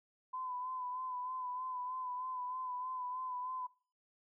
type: tone with vibrato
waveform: sine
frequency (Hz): 1010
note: B5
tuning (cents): +39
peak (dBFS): -38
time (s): 0.33-3.67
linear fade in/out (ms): 10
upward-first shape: sine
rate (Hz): 3.2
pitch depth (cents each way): 34
effects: noise-tail reverb RT60 0.4 s tail -23 dB re dry